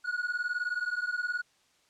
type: beating tone pair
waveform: triangle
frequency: 1447 / 1466 Hz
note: F#6 / F#6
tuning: -39 / -16 cents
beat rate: 19 Hz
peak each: -31 dBFS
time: 0.04-1.42 s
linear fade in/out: 20 ms
effects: white hiss -67 dBFS RMS until 1.89 s + low-pass 7000 Hz 12 dB/octave